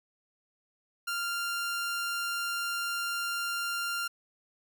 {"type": "tone", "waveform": "sawtooth", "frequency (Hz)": 1392, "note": "F6", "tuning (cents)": -6, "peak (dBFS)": -27, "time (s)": [1.07, 4.08], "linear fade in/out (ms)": 10, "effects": []}